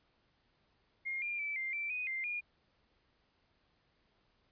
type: tone with pitch steps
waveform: sine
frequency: 2131 / 2397 / 2316 / 2099 / 2340 / 2490 / 2094 / 2427 Hz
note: C7 / D7 / D7 / C7 / D7 / D#7 / C7 / D#7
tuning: +31 / +35 / -25 / +5 / -7 / +1 / +1 / -44 cents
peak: -35 dBFS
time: 1.05-2.41 s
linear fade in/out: 20 ms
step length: 170 ms
effects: pink hiss -74 dBFS RMS until 4.51 s + resampled to 11025 Hz